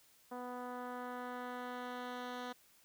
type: tone with low-pass filter sweep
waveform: 10% pulse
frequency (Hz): 247.6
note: B3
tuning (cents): +5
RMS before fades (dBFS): -44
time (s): 0.31-2.53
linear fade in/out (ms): 10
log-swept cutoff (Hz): 1000 to 4200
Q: 0.95
effects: white hiss -67 dBFS RMS until 2.84 s